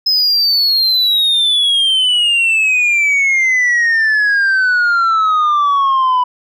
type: exponential sweep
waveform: sine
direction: down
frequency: 5130 to 987.8 Hz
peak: -7 dBFS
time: 0.06-6.24 s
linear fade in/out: 10 ms
effects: tanh soft clip ceiling -9 dBFS